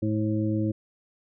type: harmonic tone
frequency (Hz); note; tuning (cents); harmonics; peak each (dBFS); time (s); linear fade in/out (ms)
107.6; A2; -38; 1 / 2 / 3 / 5; -27 / -29 / -27 / -36; 0.02-0.72; 10
effects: none